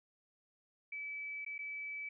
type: tone with dropouts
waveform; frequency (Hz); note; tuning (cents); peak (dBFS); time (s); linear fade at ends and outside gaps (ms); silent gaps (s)
sine; 2300; D7; -37; -40; 0.92-2.09; 5; 1.449-1.462 / 1.581-1.589
effects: none